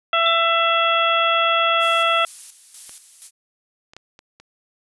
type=harmonic tone; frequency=668 Hz; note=E5; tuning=23 cents sharp; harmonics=1 / 2 / 3 / 4 / 5; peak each=-22 / -18 / -27 / -23 / -23 dBFS; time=0.13-2.25 s; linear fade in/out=2 ms
type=tone with exponential decay; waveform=sine; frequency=3520 Hz; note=A7; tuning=in tune; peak=-17 dBFS; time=0.26-0.63 s; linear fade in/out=2 ms; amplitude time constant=79 ms
type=noise with tremolo; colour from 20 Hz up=violet; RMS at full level=-33 dBFS; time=1.79-3.31 s; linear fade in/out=50 ms; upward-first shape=square; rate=2.1 Hz; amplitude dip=60%
type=clicks; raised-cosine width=0.2 ms; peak=-24 / -27 / -21 / -27 / -27 dBFS; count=5; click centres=2.894 / 3.935 / 3.966 / 4.191 / 4.4 s
effects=resampled to 24000 Hz